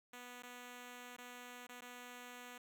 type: tone with dropouts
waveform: 5% pulse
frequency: 245.9 Hz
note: B3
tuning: 7 cents flat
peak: -39 dBFS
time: 0.13-2.58 s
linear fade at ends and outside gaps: 5 ms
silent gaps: 0.424-0.432 / 1.166-1.183 / 1.669-1.691 / 1.809-1.819 s
effects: none